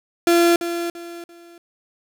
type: tone with echo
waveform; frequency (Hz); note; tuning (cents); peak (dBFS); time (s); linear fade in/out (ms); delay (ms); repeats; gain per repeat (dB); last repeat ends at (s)
35% pulse; 342; F4; -36; -11; 0.27-0.56; 2; 340; 3; -10; 1.58
effects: none